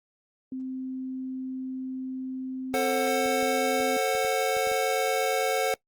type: tone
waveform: sine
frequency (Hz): 260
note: C4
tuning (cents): -11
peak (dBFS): -31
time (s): 0.52-3.97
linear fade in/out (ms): 2
type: chord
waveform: square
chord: F# diminished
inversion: first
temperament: just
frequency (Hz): 444 / 532.8 / 740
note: A4 / C5 / F#5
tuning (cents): +16 / +31 / 0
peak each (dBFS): -29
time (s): 2.74-5.74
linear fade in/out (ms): 0
type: clicks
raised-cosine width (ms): 2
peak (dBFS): -31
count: 8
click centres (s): 3.259 / 3.428 / 3.804 / 4.151 / 4.248 / 4.568 / 4.672 / 4.716
effects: noise-tail reverb RT60 0.1 s tail -23 dB re dry + Opus 32 kbps